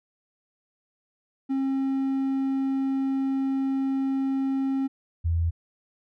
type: tone pair in turn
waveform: triangle / sine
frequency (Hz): 269 / 83.61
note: C4 / E2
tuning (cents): +48 / +25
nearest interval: octave + minor sixth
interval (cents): 2023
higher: first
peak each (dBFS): -21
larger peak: neither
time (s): 1.49-4.88 / 5.24-5.51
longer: first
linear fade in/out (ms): 20
effects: none